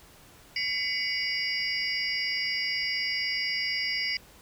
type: tone cluster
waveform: sine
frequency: 2020 / 2235 / 2879 / 4816 / 5400 Hz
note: B6 / C#7 / F#7 / D8 / E8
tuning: +39 / +14 / -48 / +43 / +41 cents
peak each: -34 / -32 / -39 / -31 / -36 dBFS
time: 0.56-4.17 s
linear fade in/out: 2 ms
effects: pink hiss -54 dBFS RMS until 4.41 s